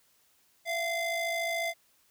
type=ring-modulated tone; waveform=square; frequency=698.5 Hz; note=F5; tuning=in tune; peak=-27 dBFS; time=0.65-1.74 s; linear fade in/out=50 ms; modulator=1370 Hz; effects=white hiss -67 dBFS RMS until 2.1 s